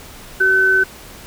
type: tone pair together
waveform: sine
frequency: 380 / 1520 Hz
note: F#4 / F#6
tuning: +46 / +46 cents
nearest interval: 2 octaves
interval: 2400 cents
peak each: -20 / -11 dBFS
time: 0.4-0.84 s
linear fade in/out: 10 ms
effects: pink hiss -38 dBFS RMS until 1.26 s